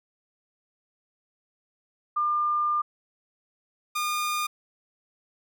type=tone pair in turn; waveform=sine / sawtooth; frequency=1200 / 1214.6 Hz; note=D6 / D#6; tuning=+37 / -42 cents; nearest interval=unison; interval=21 cents; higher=second; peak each=-22 dBFS; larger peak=neither; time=2.16-2.82 / 3.95-4.47 s; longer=first; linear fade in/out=10 ms; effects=none